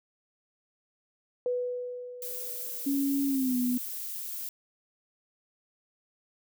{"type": "tone with exponential decay", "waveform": "sine", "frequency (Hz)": 493.9, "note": "B4", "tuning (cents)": 0, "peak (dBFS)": -25, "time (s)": [1.46, 3.35], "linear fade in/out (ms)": 1, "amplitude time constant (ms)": 410}
{"type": "noise", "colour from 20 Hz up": "violet", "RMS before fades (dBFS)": -37, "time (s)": [2.22, 4.49], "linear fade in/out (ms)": 2}
{"type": "tone with pitch glide", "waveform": "sine", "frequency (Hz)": [277.2, 247], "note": ["C#4", "B3"], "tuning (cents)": [0, 0], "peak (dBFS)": -25, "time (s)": [2.86, 3.78], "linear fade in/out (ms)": 10, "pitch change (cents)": -200, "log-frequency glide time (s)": [3.28, 3.57]}
{"effects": []}